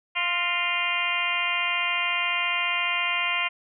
harmonic tone with a mistuned harmonic, 349.2 Hz, F4, in tune, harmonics 2 / 3 / 4 / 5 / 6 / 7 / 8 / 9, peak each -36 / -31 / -35 / -38 / -28 / -29 / -29 / -36 dBFS, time 0.15-3.49 s, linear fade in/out 20 ms, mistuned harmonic 5, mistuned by +60 cents, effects none

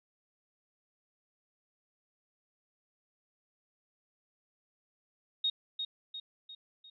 sine tone with echo, 3729 Hz, A#7, in tune, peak -27 dBFS, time 5.44-5.5 s, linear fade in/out 5 ms, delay 350 ms, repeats 4, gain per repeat -6 dB, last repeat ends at 6.9 s, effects none

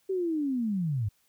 sine linear sweep, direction down, 390 to 95.3 Hz, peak -26 dBFS, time 0.09-1.09 s, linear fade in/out 10 ms, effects white hiss -69 dBFS RMS until 1.28 s

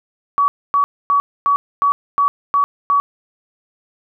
sine tone bursts, 1134 Hz, C#6, 39 cents sharp, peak -11 dBFS, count 8, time 0.38-3 s, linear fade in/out 0 ms, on 100 ms, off 260 ms, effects none

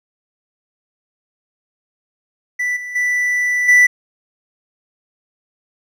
triangle tone with level steps, 1975.5 Hz, B6, in tune, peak -15 / -24 / -13 / -5 dBFS, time 2.59-3.87 s, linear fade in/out 10 ms, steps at 2.76 / 2.95 / 3.68 s, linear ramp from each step 10 ms, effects none

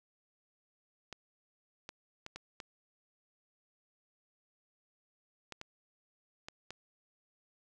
clicks, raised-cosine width 0.2 ms, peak -26 dBFS, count 9, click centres 1.127 / 1.891 / 2.264 / 2.36 / 2.602 / 5.523 / 5.614 / 6.485 / 6.706 s, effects none

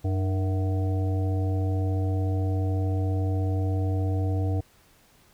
harmonic tone with a mistuned harmonic, 93.8 Hz, F#2, 24 cents sharp, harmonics 1 / 3 / 5 / 7 / 8, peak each -23 / -33 / -37 / -40 / -41 dBFS, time 0.04-4.61 s, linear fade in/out 10 ms, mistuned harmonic 3, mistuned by +100 cents, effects pink hiss -59 dBFS RMS until 5.33 s

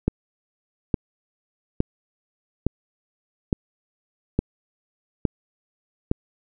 click train, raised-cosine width 3 ms, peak -6 dBFS, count 8, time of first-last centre 0.08-6.114 s, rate 1.16 Hz, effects none

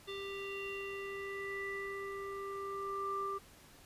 square tone with low-pass filter sweep, 394.6 Hz, G4, 11 cents sharp, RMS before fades -41 dBFS, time 0.07-3.39 s, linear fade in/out 20 ms, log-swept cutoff 3400 to 1100 Hz, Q 6.3, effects pink hiss -59 dBFS RMS until 3.85 s + resampled to 32000 Hz

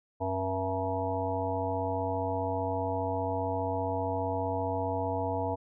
harmonic tone with a mistuned harmonic, 95.1 Hz, F#2, 48 cents sharp, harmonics 1 / 3 / 5 / 7 / 9 / 10, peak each -35 / -37 / -35 / -34 / -36 / -38 dBFS, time 0.2-5.56 s, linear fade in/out 20 ms, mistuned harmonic 3, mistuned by -71 cents, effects none

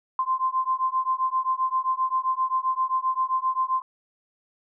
sine beating tone pair, 1038 / 1045.6 Hz, C6 / C6, -14 / -1 cents, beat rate 7.6 Hz, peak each -25 dBFS, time 0.19-3.82 s, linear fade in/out 2 ms, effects none

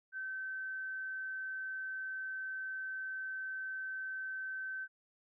sine tone, 1539 Hz, G6, 32 cents flat, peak -38 dBFS, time 0.12-4.88 s, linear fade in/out 50 ms, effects none

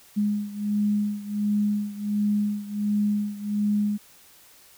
sine beating tone pair, 206.8 / 208.2 Hz, G#3 / G#3, -7 / +5 cents, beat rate 1.4 Hz, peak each -24 / -27 dBFS, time 0.16-3.98 s, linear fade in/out 20 ms, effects white hiss -53 dBFS RMS until 4.77 s

